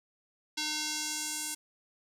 square tone with band-pass filter sweep, 304.6 Hz, D#4, 37 cents flat, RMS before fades -35 dBFS, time 0.57-1.55 s, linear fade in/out 10 ms, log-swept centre 4600 to 8800 Hz, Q 1.6, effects none

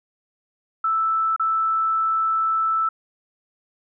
sine tone with dropouts, 1318.5 Hz, E6, in tune, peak -18 dBFS, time 0.84-2.89 s, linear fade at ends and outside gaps 5 ms, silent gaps 1.363-1.396 s, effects none

